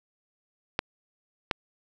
clicks, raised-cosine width 0.3 ms, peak -8 dBFS, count 2, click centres 0.791 / 1.512 s, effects none

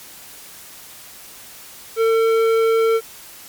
sine tone with tanh clipping, 451 Hz, A4, 43 cents sharp, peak -15 dBFS, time 1.96-3.01 s, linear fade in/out 50 ms, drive 13 dB, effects white hiss -40 dBFS RMS until 3.48 s + MP3 96 kbps

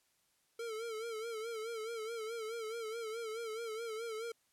square tone with vibrato, 450 Hz, A4, 39 cents sharp, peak -40 dBFS, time 0.59-4.32 s, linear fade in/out 5 ms, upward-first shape sine, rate 4.7 Hz, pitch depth 76 cents each way, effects white hiss -75 dBFS RMS until 4.52 s + low-pass 12000 Hz 12 dB/octave

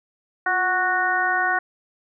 harmonic tone with a mistuned harmonic, 369.1 Hz, F#4, 4 cents flat, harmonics 1 / 2 / 3 / 4 / 5, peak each -34 / -24 / -27 / -22 / -25 dBFS, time 0.46-1.59 s, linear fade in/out 5 ms, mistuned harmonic 1, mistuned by -76 cents, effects none

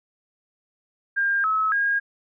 sine tone with pitch steps, 1604 / 1291 / 1628 Hz, G6 / E6 / G#6, +39 / -37 / -35 cents, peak -19 dBFS, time 1.16-2 s, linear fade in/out 20 ms, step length 280 ms, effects none

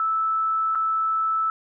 sine tone with dropouts, 1313 Hz, E6, 7 cents flat, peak -20 dBFS, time 0-1.5 s, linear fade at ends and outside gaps 1 ms, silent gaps 0.75-0.755 s, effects none

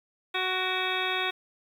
harmonic tone with a mistuned harmonic, 371.3 Hz, F#4, 6 cents sharp, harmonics 1 / 2 / 3 / 4 / 5 / 6 / 7 / 9 / 10, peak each -35 / -35 / -35 / -35 / -35 / -35 / -35 / -35 / -35 dBFS, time 0.34-1.31 s, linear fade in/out 10 ms, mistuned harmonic 6, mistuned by +47 cents, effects 9-bit

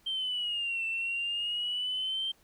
sine exponential two-way sweep, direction down then up, 3152 to 2670 to 3152 Hz, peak -29 dBFS, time 0.06-2.32 s, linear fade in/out 10 ms, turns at 0.86 s, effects tanh soft clip ceiling -25 dBFS + pink hiss -65 dBFS RMS until 2.43 s

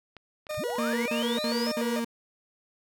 clicks, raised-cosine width 0.3 ms, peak -29 dBFS, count 10, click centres 0.167 / 0.468 / 0.51 / 0.545 / 0.702 / 0.756 / 1.059 / 1.181 / 1.231 / 1.604 s
40% pulse tone with vibrato, 542 Hz, C#5, 39 cents flat, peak -30 dBFS, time 0.49-2 s, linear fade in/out 10 ms, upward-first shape square, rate 3.4 Hz, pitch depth 200 cents each way
sine linear sweep, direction up, 53.2 to 5430 Hz, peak -33 dBFS, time 0.57-1.73 s, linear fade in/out 10 ms
35% pulse tone bursts, 232.7 Hz, A#3, 3 cents flat, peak -26 dBFS, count 4, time 0.78-2.047 s, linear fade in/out 5 ms, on 280 ms, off 49 ms
effects none

